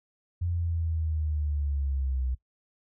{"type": "linear sweep", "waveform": "sine", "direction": "down", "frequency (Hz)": [87.8, 62.7], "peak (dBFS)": -26, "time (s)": [0.41, 2.35], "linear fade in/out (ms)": 10, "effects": ["noise-tail reverb RT60 0.1 s tail -19 dB re dry"]}